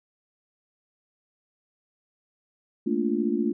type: chord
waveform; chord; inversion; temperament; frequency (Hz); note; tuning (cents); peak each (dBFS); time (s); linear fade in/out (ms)
sine; Bb major seventh; third; just; 218.5 / 233.1 / 291.4 / 349.6; A3 / Bb3 / D4 / F4; -12 / 0 / -13 / +2; -28; 2.86-3.53; 10
effects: none